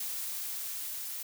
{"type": "noise with level ramp", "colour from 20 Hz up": "blue", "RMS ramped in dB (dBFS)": [-36, -39], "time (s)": [0, 1.23], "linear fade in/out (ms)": 5, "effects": []}